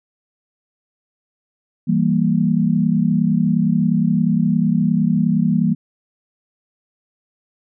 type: chord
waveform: sine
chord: E diminished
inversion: none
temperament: equal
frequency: 164.81 / 196 / 233.1 Hz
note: E3 / G3 / Bb3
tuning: 0 / 0 / 0 cents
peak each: -18 dBFS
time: 1.87-5.75 s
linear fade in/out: 20 ms
effects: none